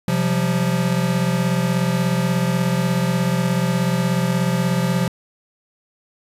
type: chord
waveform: square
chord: C suspended fourth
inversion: none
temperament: equal with one note detuned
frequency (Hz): 130.81 / 174.61 / 191.19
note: C3 / F3 / G3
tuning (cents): 0 / 0 / -43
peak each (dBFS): -23 / -20 / -26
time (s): 0.08-5.08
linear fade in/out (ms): 2
effects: resampled to 32000 Hz